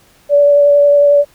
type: tone with vibrato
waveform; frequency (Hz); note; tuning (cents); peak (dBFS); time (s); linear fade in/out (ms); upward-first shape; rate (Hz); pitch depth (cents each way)
sine; 576; D5; -34; -5; 0.29-1.25; 50; sine; 11; 11
effects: pink hiss -49 dBFS RMS until 1.34 s